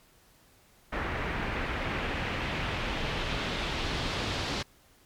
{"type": "noise with low-pass filter sweep", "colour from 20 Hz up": "pink", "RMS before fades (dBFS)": -32, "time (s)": [0.92, 4.63], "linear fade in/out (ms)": 10, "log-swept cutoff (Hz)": [1900, 4400], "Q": 1.5, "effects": ["pink hiss -61 dBFS RMS until 5.05 s", "MP3 96 kbps"]}